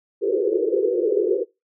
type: band-pass noise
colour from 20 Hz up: pink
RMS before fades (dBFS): -20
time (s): 0.21-1.45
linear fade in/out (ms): 50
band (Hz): 350 to 500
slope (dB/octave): 96
effects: noise-tail reverb RT60 0.2 s tail -20 dB re dry